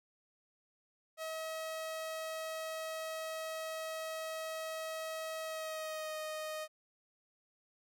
sawtooth tone with pitch glide, 639 to 621.5 Hz, D#5 to D#5, +46 to -2 cents, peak -35 dBFS, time 1.17-6.68 s, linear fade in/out 50 ms, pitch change -48 cents, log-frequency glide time 5.43-6.17 s, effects none

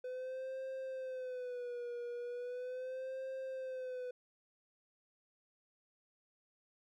triangle tone with vibrato, 503 Hz, B4, 32 cents sharp, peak -38 dBFS, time 0.04-4.11 s, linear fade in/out 5 ms, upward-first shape sine, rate 0.38 Hz, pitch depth 82 cents each way, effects none

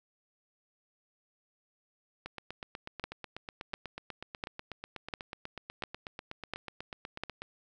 two click trains, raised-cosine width 0.3 ms, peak -24 / -18 dBFS, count 43 / 7, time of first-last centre 2.26-7.42 / 3.04-7.236 s, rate 8.14 / 1.43 Hz, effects none

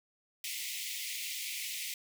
pink high-pass noise, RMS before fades -39 dBFS, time 0.44-1.94 s, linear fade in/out 2 ms, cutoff 2000 Hz, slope 96 dB/octave, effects none

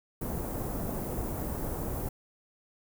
pink band-stop noise, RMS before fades -34 dBFS, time 0.21-2.09 s, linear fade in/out 5 ms, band 740 to 16000 Hz, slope 12 dB/octave, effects none

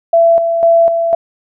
sine tone with tremolo, 670 Hz, E5, 28 cents sharp, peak -5 dBFS, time 0.13-1.15 s, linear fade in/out 5 ms, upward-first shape square, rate 2 Hz, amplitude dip 50%, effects none

